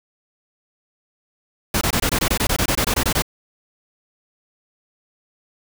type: noise bursts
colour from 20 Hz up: pink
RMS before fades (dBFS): -19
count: 16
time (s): 1.74-3.222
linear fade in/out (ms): 5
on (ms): 72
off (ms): 22
effects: none